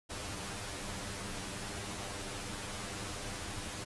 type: noise with comb filter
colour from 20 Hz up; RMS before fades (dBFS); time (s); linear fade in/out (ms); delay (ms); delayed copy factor
pink; -41; 0.09-3.85; 20; 10; +0.95
effects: resampled to 24000 Hz